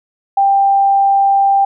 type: tone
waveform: sine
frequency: 790 Hz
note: G5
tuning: 13 cents sharp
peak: -8 dBFS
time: 0.37-1.65 s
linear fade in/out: 5 ms
effects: none